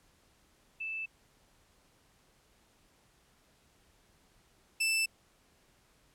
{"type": "tone pair in turn", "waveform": ["sine", "sawtooth"], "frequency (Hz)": [2637, 2649], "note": ["E7", "E7"], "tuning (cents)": [0, 8], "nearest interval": "unison", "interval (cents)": 8, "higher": "second", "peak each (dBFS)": [-35, -24], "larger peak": "second", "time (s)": [[0.8, 1.06], [4.8, 5.06]], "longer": "neither", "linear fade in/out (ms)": 10, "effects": ["pink hiss -67 dBFS RMS until 6.14 s", "low-pass 12000 Hz 12 dB/octave"]}